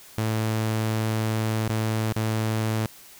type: tone with dropouts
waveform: sawtooth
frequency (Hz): 110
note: A2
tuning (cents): 0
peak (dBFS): -19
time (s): 0.18-2.86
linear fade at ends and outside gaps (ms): 0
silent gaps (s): 1.68-1.695 / 2.125-2.163
effects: white hiss -48 dBFS RMS until 3.19 s